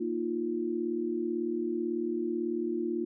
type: chord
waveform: sine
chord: Bb suspended fourth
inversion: none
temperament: equal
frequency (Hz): 233.1 / 311.1 / 349.2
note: Bb3 / Eb4 / F4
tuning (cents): 0 / 0 / 0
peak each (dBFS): -35 / -35 / -31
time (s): 0-3.05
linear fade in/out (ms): 10
effects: none